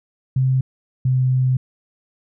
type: tone pair in turn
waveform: sine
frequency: 130.81 / 128.86 Hz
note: C3 / C3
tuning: 0 / -26 cents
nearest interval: unison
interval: 26 cents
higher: first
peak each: -14 dBFS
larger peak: neither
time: 0.36-0.61 / 1.05-1.57 s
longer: second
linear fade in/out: 5 ms
effects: none